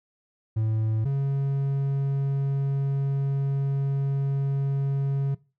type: tone pair in turn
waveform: triangle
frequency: 110 / 138.11 Hz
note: A2 / C#3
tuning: 0 / -6 cents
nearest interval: major third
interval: 394 cents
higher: second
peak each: -20 dBFS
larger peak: neither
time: 0.56-1.05 / 1.05-5.35 s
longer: second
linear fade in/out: 10 ms
effects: noise-tail reverb RT60 0.3 s tail -20 dB re dry